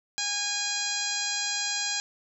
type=harmonic tone; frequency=819 Hz; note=G#5; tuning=24 cents flat; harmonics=1 / 2 / 3 / 4 / 5 / 6 / 7 / 8 / 9; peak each=-40 / -36 / -37 / -37 / -34 / -35 / -38 / -35 / -35 dBFS; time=0.18-2 s; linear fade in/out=0 ms; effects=none